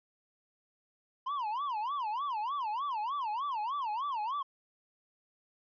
triangle tone with vibrato, 987.8 Hz, B5, in tune, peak -30 dBFS, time 1.26-4.43 s, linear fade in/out 10 ms, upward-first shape sine, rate 3.3 Hz, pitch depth 290 cents each way, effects resampled to 11025 Hz

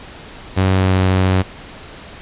sawtooth tone with pitch glide, 94.6 to 93.51 Hz, F#2 to F#2, +39 to +19 cents, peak -8 dBFS, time 0.56-1.43 s, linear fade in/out 20 ms, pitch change -20 cents, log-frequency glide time 0.73-1 s, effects pink hiss -36 dBFS RMS until 2.21 s + resampled to 8000 Hz

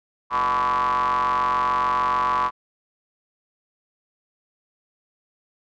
square ring-modulated tone, 65.41 Hz, C2, in tune, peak -17 dBFS, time 0.3-2.51 s, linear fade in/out 50 ms, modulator 1070 Hz, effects low-pass 4000 Hz 12 dB/octave

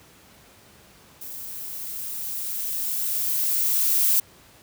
violet noise with level ramp, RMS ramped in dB -37 to -19 dBFS, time 1.21-4.2 s, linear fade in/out 5 ms, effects pink hiss -52 dBFS RMS until 4.62 s + high-pass 60 Hz 12 dB/octave

